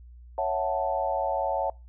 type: chord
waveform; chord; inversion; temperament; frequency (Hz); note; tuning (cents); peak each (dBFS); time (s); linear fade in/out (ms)
sine; F# minor seventh; second; equal; 554.4 / 659.3 / 740 / 880; C#5 / E5 / F#5 / A5; 0 / 0 / 0 / 0; -30; 0.38-1.7; 2
effects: noise-tail reverb RT60 0.3 s tail -26 dB re dry + added 60 Hz sine -45 dBFS peak until 1.88 s